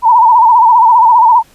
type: tone with vibrato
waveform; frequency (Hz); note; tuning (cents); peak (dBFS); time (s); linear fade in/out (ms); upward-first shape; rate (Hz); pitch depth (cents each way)
sine; 936; A#5; +7; -3; 0.02-1.43; 50; sine; 15; 110
effects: pink hiss -46 dBFS RMS until 1.54 s + resampled to 32000 Hz